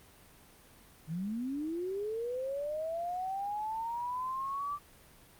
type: linear sweep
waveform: sine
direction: up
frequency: 149.5 to 1174.7 Hz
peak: -33 dBFS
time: 1.07-4.79 s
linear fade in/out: 50 ms
effects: pink hiss -58 dBFS RMS until 5.39 s + Opus 32 kbps